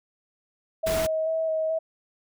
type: tone with vibrato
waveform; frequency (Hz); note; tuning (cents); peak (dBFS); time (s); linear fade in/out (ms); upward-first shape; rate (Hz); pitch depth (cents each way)
sine; 640; D#5; +49; -23; 0.83-1.79; 10; square; 2.3; 14
type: noise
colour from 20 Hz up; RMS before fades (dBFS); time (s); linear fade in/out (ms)
pink; -30; 0.86-1.07; 10
effects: none